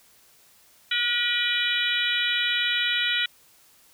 harmonic tone with a mistuned harmonic, 480.9 Hz, B4, 46 cents flat, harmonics 3 / 4 / 5 / 6 / 7 / 8, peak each -29 / -29 / -29 / -29 / -29 / -29 dBFS, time 0.91-3.26 s, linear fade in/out 5 ms, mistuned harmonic 6, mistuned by +62 cents, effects white hiss -57 dBFS RMS until 3.93 s

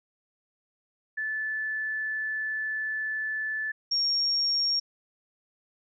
sine tone pair in turn, 1743 / 5553 Hz, A6 / F8, -17 / -11 cents, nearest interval octave + minor sixth, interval 2006 cents, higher second, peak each -28 / -23 dBFS, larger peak second, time 1.17-3.72 / 3.91-4.8 s, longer first, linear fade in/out 10 ms, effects none

